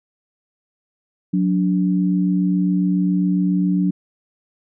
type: tone pair together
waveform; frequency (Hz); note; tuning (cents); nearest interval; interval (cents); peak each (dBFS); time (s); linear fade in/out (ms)
sine; 182.69 / 290; F#3 / D4; -22 / -22; minor sixth; 800; -16 / -21; 1.33-3.91; 10
effects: none